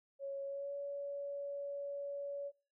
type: tone with pitch glide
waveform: sine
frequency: 553 to 565.6 Hz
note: C#5 to C#5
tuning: -4 to +35 cents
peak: -39 dBFS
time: 0.19-2.52 s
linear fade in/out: 50 ms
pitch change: +39 cents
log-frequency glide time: 0.44-0.75 s
effects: noise-tail reverb RT60 0.4 s tail -25 dB re dry